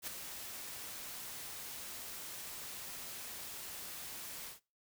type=noise with ADSR envelope; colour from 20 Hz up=white; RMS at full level=-39 dBFS; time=0.02-4.6 s; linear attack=53 ms; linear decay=10 ms; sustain=-7 dB; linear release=130 ms; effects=noise-tail reverb RT60 0.3 s tail -22 dB re dry